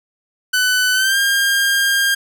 sawtooth tone with pitch glide, 1500 to 1607.7 Hz, F#6 to G6, +23 to +43 cents, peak -10 dBFS, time 0.53-2.15 s, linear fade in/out 10 ms, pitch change +120 cents, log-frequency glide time 0.93-1.18 s, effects none

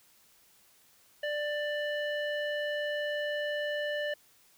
square tone with low-pass filter, 591 Hz, D5, 11 cents sharp, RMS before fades -33 dBFS, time 1.23-4.14 s, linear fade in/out 5 ms, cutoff 2400 Hz, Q 9.4, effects white hiss -63 dBFS RMS until 4.57 s

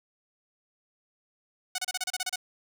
5% pulse tone bursts, 739 Hz, F#5, 2 cents flat, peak -17 dBFS, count 10, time 1.75-2.359 s, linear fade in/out 5 ms, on 33 ms, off 31 ms, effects none

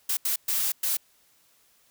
blue noise bursts at uneven times, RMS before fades -26 dBFS, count 4, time 0.09-0.17 / 0.25-0.36 / 0.48-0.72 / 0.83-0.97 s, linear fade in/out 5 ms, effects white hiss -63 dBFS RMS until 1.9 s

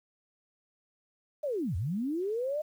sine linear two-way sweep, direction down then up, 624 to 76.2 to 624 Hz, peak -29 dBFS, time 1.43-2.62 s, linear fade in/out 10 ms, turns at 1.76 s, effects 10-bit

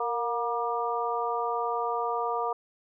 harmonic tone with a mistuned harmonic, 238.4 Hz, A#3, 39 cents sharp, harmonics 2 / 3 / 4 / 5, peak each -32 / -32 / -32 / -32 dBFS, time 0-2.53 s, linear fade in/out 5 ms, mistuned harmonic 2, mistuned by -42 cents, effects none

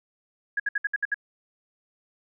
sine tone bursts, 1661.2 Hz, G#6, in tune, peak -22 dBFS, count 7, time 0.57-1.144 s, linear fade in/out 5 ms, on 28 ms, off 63 ms, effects none

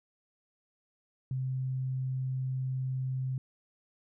sine tone, 130.4 Hz, C3, 5 cents flat, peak -30 dBFS, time 1.31-3.38 s, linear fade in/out 2 ms, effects none

